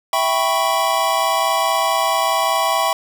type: chord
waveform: square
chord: C# half-diminished seventh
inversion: first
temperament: equal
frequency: 659.3 / 784 / 987.8 / 1108.7 Hz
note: E5 / G5 / B5 / C#6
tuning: 0 / 0 / 0 / 0 cents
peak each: -22 dBFS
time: 0.13-2.93 s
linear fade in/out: 2 ms
effects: 8-bit